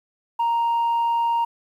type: tone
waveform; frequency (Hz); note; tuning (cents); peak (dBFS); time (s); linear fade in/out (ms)
sine; 932.3; A#5; 0; -16; 0.39-1.45; 10
effects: tanh soft clip ceiling -17 dBFS + 9-bit